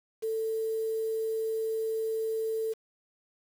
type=tone with quantisation; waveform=sine; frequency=444 Hz; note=A4; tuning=16 cents sharp; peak=-28 dBFS; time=0.22-2.74 s; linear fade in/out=20 ms; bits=8; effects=none